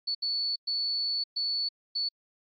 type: tone bursts at uneven times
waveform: sine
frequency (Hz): 4445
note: C#8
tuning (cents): +4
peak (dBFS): -27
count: 5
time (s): 0.07-0.15 / 0.22-0.56 / 0.67-1.24 / 1.36-1.69 / 1.95-2.09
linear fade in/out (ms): 10
effects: AAC 32 kbps